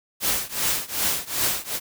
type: noise with tremolo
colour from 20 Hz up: white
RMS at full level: -21 dBFS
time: 0.2-1.8 s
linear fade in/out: 50 ms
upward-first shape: triangle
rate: 2.6 Hz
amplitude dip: 95%
effects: none